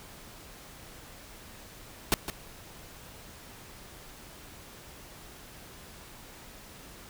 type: noise with echo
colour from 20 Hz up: pink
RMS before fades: -23 dBFS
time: 2.12-2.14 s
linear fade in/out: 0 ms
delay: 160 ms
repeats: 1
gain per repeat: -11 dB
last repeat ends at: 2.3 s
effects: pink hiss -49 dBFS RMS until 7.09 s